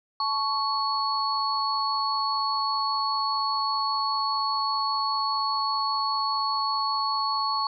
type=tone cluster; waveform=sine; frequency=871 / 1111 / 4392 Hz; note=A5 / C#6 / C#8; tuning=-18 / +4 / -17 cents; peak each=-30 / -26 / -29 dBFS; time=0.2-7.67 s; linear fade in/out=2 ms; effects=none